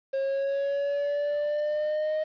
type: exponential sweep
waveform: triangle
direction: up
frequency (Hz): 539 to 623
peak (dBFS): -23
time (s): 0.13-2.24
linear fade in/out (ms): 10
effects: resampled to 11025 Hz + 9-bit